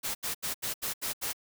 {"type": "noise bursts", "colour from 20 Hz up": "white", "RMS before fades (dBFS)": -33, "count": 7, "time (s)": [0.03, 1.332], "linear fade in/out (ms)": 20, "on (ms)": 120, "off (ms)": 77, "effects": []}